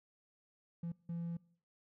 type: tone bursts at uneven times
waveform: triangle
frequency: 169.6 Hz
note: E3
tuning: 50 cents sharp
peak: -35 dBFS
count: 2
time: 0.83-0.92 / 1.09-1.37 s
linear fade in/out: 5 ms
effects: noise-tail reverb RT60 0.6 s tail -24 dB re dry + tanh soft clip ceiling -32 dBFS